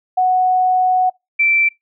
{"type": "tone pair in turn", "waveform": "sine", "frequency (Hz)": [739, 2338], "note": ["F#5", "D7"], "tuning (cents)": [-2, -8], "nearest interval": "octave + minor sixth", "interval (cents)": 1994, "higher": "second", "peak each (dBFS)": -11, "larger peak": "neither", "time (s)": [[0.17, 1.1], [1.39, 1.69]], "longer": "first", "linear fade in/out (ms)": 10, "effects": ["noise-tail reverb RT60 0.2 s tail -26 dB re dry"]}